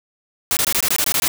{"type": "noise bursts", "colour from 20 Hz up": "white", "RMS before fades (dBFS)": -18, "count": 10, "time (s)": [0.51, 1.279], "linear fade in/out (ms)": 0, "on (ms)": 58, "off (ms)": 21, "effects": []}